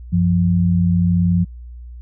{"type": "tone pair together", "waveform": "sine", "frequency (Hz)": [93.51, 174.5], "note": ["F#2", "F3"], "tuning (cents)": [19, -1], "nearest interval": "major seventh", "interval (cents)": 1080, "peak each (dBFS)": [-17, -14], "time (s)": [0.12, 1.45], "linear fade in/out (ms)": 20, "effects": ["added 60 Hz sine -32 dBFS peak until 2.01 s"]}